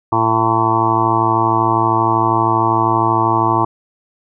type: harmonic tone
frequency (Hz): 112.7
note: A2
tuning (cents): +42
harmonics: 1 / 2 / 3 / 4 / 6 / 7 / 8 / 9 / 10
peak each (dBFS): -21 / -28 / -19 / -29 / -24 / -23 / -17 / -19 / -19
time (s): 0.12-3.65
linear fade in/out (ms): 5
effects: none